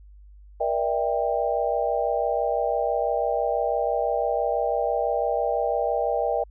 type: chord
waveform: sine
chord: E half-diminished seventh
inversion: second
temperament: just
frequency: 474.7 / 593.3 / 659.3 / 791.1 Hz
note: Bb4 / D5 / E5 / G5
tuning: +31 / +18 / 0 / +16 cents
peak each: -27 dBFS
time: 0.6-6.44 s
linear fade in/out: 10 ms
effects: added 50 Hz sine -45 dBFS peak until 6.5 s